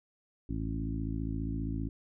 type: harmonic tone with a mistuned harmonic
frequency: 55 Hz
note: A1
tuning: in tune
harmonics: 1 / 2 / 3 / 4 / 5 / 6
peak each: -36 / -38 / -40 / -42 / -38 / -45 dBFS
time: 0.49-1.89 s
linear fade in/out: 5 ms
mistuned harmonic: 1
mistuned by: +43 cents
effects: none